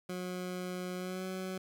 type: tone with pitch glide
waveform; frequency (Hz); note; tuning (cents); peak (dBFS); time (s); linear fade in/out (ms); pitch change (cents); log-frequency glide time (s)
20% pulse; 181.5 to 186.93; F#3 to F#3; -33 to +18; -32; 0.09-1.58; 5; +51; 0.96-1.25
effects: 12-bit